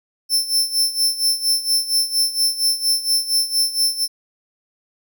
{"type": "tone with tremolo", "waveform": "sawtooth", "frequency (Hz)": 5330, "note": "E8", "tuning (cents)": 18, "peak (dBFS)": -11, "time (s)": [0.29, 4.08], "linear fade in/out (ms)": 50, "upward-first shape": "sine", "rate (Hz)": 4.3, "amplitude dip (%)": 80, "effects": []}